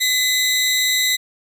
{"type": "tone pair together", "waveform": "25% pulse", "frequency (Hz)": [2018, 3809], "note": ["B6", "A#7"], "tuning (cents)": [37, 37], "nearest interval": "major seventh", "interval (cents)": 1100, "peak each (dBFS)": -15, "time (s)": [0, 1.17], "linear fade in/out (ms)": 20, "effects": []}